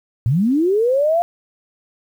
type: linear sweep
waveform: sine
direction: up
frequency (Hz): 104.1 to 704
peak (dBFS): -13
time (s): 0.26-1.22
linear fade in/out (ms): 0
effects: 8-bit